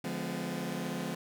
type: chord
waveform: sawtooth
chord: D diminished seventh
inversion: none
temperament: just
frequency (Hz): 146.83 / 176.2 / 211.4 / 253.7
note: D3 / F3 / Ab3 / Cb4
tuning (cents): 0 / +16 / +31 / +47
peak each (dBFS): -39 / -34 / -36 / -35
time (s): 0.04-1.15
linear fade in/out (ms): 5
effects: none